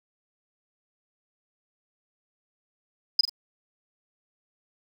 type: tone with echo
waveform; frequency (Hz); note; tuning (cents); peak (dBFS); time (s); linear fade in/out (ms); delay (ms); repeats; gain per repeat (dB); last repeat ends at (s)
sine; 5000; D#8; +8; -13; 3.19-3.21; 5; 43; 2; -9; 3.296
effects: 8-bit